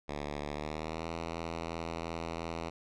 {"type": "tone with pitch glide", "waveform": "5% pulse", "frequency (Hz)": [73.42, 82.89], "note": ["D2", "E2"], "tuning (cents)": [0, 10], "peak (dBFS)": -25, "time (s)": [0.08, 2.7], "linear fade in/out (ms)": 10, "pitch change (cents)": 210, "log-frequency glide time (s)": [0.5, 1.09], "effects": ["low-pass 5000 Hz 12 dB/octave"]}